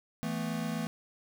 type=chord; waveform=square; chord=E suspended fourth; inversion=none; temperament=equal with one note detuned; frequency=164.81 / 220 / 247.9 Hz; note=E3 / A3 / B3; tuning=0 / 0 / +7 cents; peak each=-37 / -36 / -39 dBFS; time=0.23-0.87 s; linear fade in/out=0 ms; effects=none